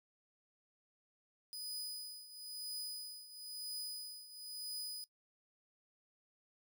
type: tone with tremolo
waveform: sawtooth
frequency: 4978 Hz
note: D#8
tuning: in tune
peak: -37 dBFS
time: 1.53-5.04 s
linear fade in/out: 0 ms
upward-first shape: triangle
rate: 1 Hz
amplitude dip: 80%
effects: noise-tail reverb RT60 0.1 s tail -20 dB re dry